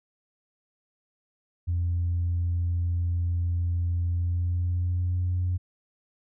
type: tone with pitch glide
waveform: sine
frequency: 86.6 to 90.07 Hz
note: F2 to F#2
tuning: -14 to -46 cents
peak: -22 dBFS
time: 1.67-5.58 s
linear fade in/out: 20 ms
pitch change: +68 cents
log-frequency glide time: 4.1-5.36 s
effects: tanh soft clip ceiling -20 dBFS